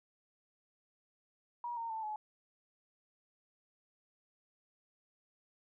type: tone with pitch steps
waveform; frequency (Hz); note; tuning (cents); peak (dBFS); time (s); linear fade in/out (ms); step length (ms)
sine; 956 / 920.2 / 885.8 / 852.7; A#5 / A#5 / A5 / G#5; +43 / -23 / +11 / +45; -37; 1.64-2.16; 2; 130
effects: none

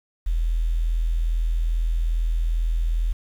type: tone with quantisation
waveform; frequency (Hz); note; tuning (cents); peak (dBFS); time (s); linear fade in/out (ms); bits
sine; 41.2; E1; 0; -19; 0.26-3.13; 10; 8
effects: none

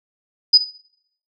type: tone with echo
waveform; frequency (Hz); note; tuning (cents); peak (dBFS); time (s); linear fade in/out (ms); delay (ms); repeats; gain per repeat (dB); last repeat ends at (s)
sine; 4978; D#8; 0; -6; 0.53-0.58; 10; 71; 1; -14; 0.651
effects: noise-tail reverb RT60 0.7 s tail -19 dB re dry

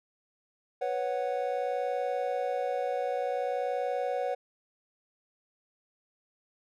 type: chord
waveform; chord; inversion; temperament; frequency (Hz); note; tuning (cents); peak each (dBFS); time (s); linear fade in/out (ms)
triangle; B suspended second; none; equal; 493.9 / 554.4 / 740; B4 / C#5 / F#5; 0 / 0 / 0; -31; 0.81-4.35; 10
effects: none

